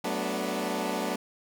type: chord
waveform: 15% pulse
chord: B minor seventh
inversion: second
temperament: equal with one note detuned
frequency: 188.45 / 220 / 246.9 / 293.7 Hz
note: F#3 / A3 / B3 / D4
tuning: +32 / 0 / 0 / 0 cents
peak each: -28 dBFS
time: 0.04-1.16 s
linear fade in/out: 5 ms
effects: none